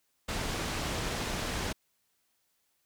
pink low-pass noise, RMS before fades -34 dBFS, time 0.28-1.73 s, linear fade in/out 10 ms, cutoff 7500 Hz, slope 12 dB/octave, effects white hiss -75 dBFS RMS until 2.85 s

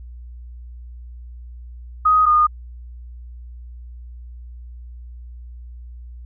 sine tone pair in turn, 1252 / 1224.1 Hz, D#6 / D#6, +10 / -29 cents, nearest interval unison, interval 39 cents, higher first, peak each -11 dBFS, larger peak neither, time 2.05-2.26 / 2.26-2.47 s, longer neither, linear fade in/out 10 ms, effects added 60 Hz sine -34 dBFS peak until 6.25 s

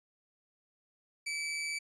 sawtooth tone with amplitude modulation, 2305 Hz, D7, 33 cents flat, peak -29 dBFS, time 1.26-1.79 s, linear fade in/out 10 ms, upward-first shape sine, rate 155 Hz, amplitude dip 35%, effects resampled to 24000 Hz

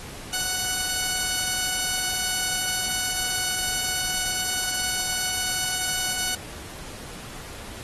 5% pulse tone pair together, 740 / 1480 Hz, F#5 / F#6, 0 / 0 cents, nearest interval octave, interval 1200 cents, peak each -19 dBFS, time 0.33-6.35 s, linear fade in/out 2 ms, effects pink hiss -40 dBFS RMS until 7.83 s + AAC 32 kbps

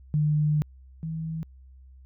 sine tone pair in turn, 150.7 / 161 Hz, D3 / E3, +45 / -41 cents, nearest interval minor second, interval 114 cents, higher second, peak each -20 / -29 dBFS, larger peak first, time 0.14-0.62 / 1.03-1.43 s, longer first, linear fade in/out 0 ms, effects added 65 Hz sine -47 dBFS peak until 2.05 s

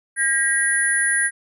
sine tone cluster, 1620 / 1902 / 10010 Hz, G#6 / A#6 / D#9, -43 / +34 / +9 cents, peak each -21 dBFS, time 0.16-1.31 s, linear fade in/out 50 ms, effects none

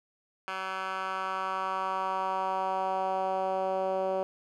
10% pulse tone with band-pass filter sweep, 189.5 Hz, F#3, 42 cents sharp, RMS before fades -31 dBFS, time 0.48-4.23 s, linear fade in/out 0 ms, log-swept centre 1700 to 540 Hz, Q 2.3, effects none

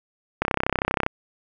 click train, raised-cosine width 0.5 ms, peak -5 dBFS, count 22, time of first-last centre 0.42-1.064 s, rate 32.6 Hz, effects none

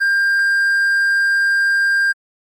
triangle tone, 1597 Hz, G6, 32 cents sharp, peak -11 dBFS, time 0-2.13 s, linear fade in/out 20 ms, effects Opus 24 kbps

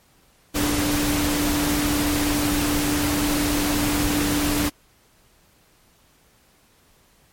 sine tone in noise, 293.7 Hz, D4, in tune, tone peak -22 dBFS, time 0.54-4.7 s, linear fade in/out 20 ms, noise pink, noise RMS -24 dBFS, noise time 0.54-4.7 s, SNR -1 dB, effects pink hiss -58 dBFS RMS until 7.32 s + MP3 64 kbps

